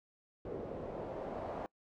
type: noise with low-pass filter sweep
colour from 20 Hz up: white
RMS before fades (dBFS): -42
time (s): 0.45-1.66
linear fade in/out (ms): 0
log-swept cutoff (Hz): 440 to 710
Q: 2.2
effects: noise-tail reverb RT60 0.1 s tail -24 dB re dry